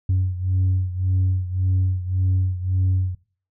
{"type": "beating tone pair", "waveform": "sine", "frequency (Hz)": [92.5, 94.3], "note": ["F#2", "F#2"], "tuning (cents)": [0, 33], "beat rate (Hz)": 1.8, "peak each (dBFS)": [-18, -22], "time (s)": [0.09, 3.15], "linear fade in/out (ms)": 5, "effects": ["noise-tail reverb RT60 0.4 s tail -19 dB re dry", "tanh soft clip ceiling -14 dBFS"]}